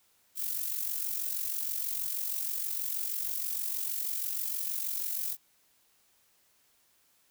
violet noise with amplitude modulation, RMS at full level -31 dBFS, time 0.35-5.37 s, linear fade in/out 50 ms, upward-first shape sine, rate 46.3 Hz, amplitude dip 60%, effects white hiss -68 dBFS RMS until 7.3 s

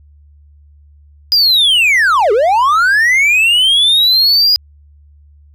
triangle linear two-way sweep, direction down then up, 4948 to 390 to 4948 Hz, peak -6 dBFS, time 1.32-4.56 s, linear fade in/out 0 ms, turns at 2.32 s, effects added 73 Hz sine -41 dBFS peak until 5.54 s

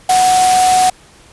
sine tone in noise, 740 Hz, F#5, in tune, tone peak -8 dBFS, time 0.09-0.9 s, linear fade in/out 5 ms, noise white, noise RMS -17 dBFS, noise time 0.09-0.9 s, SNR +6 dB, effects pink hiss -44 dBFS RMS until 1.32 s + resampled to 24000 Hz

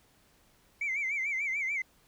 sine tone with vibrato, 2194 Hz, C#7, 18 cents flat, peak -28 dBFS, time 0.81-1.82 s, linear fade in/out 5 ms, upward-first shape sine, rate 6.8 Hz, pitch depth 120 cents each way, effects tanh soft clip ceiling -26 dBFS + pink hiss -65 dBFS RMS until 2.07 s

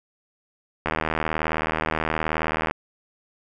click train, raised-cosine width 0.5 ms, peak -8 dBFS, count 147, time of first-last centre 0.86-2.71 s, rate 78.9 Hz, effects none

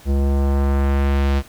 square tone with low-pass filter sweep, 69.3 Hz, C#2, in tune, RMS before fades -17 dBFS, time 0.05-1.43 s, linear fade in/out 50 ms, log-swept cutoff 450 to 4500 Hz, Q 0.88, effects pink hiss -45 dBFS RMS until 1.48 s

